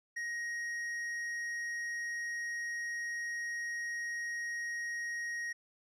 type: tone with tanh clipping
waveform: sine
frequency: 1881 Hz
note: A#6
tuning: 15 cents sharp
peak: -37 dBFS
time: 0.16-5.53 s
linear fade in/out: 10 ms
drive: 8 dB
effects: none